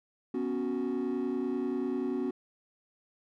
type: chord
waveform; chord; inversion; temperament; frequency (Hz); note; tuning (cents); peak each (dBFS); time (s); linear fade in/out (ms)
triangle; B suspended second; none; equal; 246.9 / 277.2 / 370; B3 / C#4 / F#4; 0 / 0 / 0; -31; 0.34-2.31; 5
effects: tanh soft clip ceiling -22 dBFS